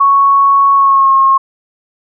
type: tone with pitch glide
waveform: sine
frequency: 1108.7 to 1079.6 Hz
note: C#6 to C#6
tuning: 0 to -46 cents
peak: -5 dBFS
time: 0-1.38 s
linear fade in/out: 10 ms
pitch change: -46 cents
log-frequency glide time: 0.74-1.12 s
effects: none